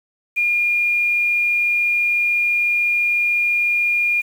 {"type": "tone with quantisation", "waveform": "sine", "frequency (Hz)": 2418, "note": "D7", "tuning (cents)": 50, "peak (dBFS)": -15, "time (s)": [0.36, 4.22], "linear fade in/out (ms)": 20, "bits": 7, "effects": []}